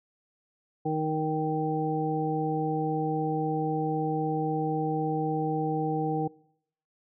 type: harmonic tone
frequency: 156.2 Hz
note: D#3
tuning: 7 cents sharp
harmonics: 1 / 2 / 3 / 5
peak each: -31 / -31 / -31 / -31 dBFS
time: 0.85-6.28 s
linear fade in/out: 10 ms
effects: noise-tail reverb RT60 0.7 s tail -23 dB re dry